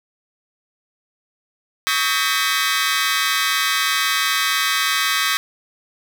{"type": "tone cluster", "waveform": "20% pulse", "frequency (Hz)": [1125, 1271, 1587, 1832, 2008], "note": ["C#6", "D#6", "G6", "A#6", "B6"], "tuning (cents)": [25, 36, 21, -31, 28], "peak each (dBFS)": -19, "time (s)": [1.87, 5.37], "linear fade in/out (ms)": 0, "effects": []}